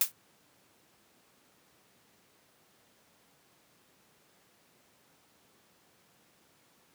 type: noise with exponential decay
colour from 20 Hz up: blue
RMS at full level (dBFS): -20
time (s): 0.01-0.12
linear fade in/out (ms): 2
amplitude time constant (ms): 23
effects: pink hiss -65 dBFS RMS until 6.94 s + high-pass 150 Hz 12 dB/octave